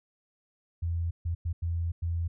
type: tone bursts at uneven times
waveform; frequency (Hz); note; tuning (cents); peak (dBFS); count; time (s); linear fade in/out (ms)
sine; 84.5; E2; +43; -27; 5; 0.82-1.11 / 1.25-1.35 / 1.45-1.53 / 1.62-1.92 / 2.02-2.28; 10
effects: none